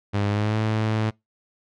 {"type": "tone with pitch glide", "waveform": "sawtooth", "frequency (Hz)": [101.9, 109.21], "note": ["G#2", "A2"], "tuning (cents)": [-32, -12], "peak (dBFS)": -17, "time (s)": [0.13, 1.11], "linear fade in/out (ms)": 20, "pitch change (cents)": 120, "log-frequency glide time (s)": [0.27, 0.58], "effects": ["noise-tail reverb RT60 0.2 s tail -26 dB re dry", "low-pass 4000 Hz 12 dB/octave"]}